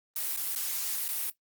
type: noise with dropouts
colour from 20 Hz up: blue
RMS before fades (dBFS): -32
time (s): 0.16-1.3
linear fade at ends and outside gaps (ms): 2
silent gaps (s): 0.364-0.372 / 0.552-0.559 / 1.082-1.087
effects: noise-tail reverb RT60 0.1 s tail -17 dB re dry + Opus 32 kbps